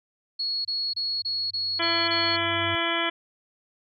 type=tone bursts; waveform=sine; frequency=4341 Hz; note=C#8; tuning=37 cents flat; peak=-25 dBFS; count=7; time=0.39-2.366 s; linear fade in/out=10 ms; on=260 ms; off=26 ms
type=tone with exponential growth; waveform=sine; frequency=98 Hz; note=G2; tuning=in tune; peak=-32 dBFS; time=0.45-2.75 s; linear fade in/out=0 ms; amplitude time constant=500 ms
type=harmonic tone; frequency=336.1 Hz; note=E4; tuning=34 cents sharp; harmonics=1 / 2 / 3 / 4 / 5 / 6 / 7 / 9 / 10; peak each=-32 / -32 / -32 / -32 / -32 / -32 / -32 / -32 / -32 dBFS; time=1.79-3.1 s; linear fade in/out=10 ms
effects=none